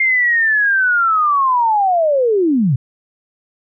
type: linear sweep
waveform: sine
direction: down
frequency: 2121 to 113.8 Hz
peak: -11 dBFS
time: 0-2.76 s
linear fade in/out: 5 ms
effects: none